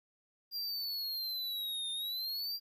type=exponential two-way sweep; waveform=square; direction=down then up; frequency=4800 to 3626 to 4800 Hz; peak=-36 dBFS; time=0.51-2.6 s; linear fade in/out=50 ms; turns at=1.91 s; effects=12-bit